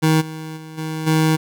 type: tone with level steps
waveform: 25% pulse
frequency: 157.9 Hz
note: D#3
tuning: 26 cents sharp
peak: -9 / -25 / -30 / -20 / -10 dBFS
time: 0.02-1.37 s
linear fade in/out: 20 ms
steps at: 0.2 / 0.56 / 0.77 / 1.06 s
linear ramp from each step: 20 ms
effects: none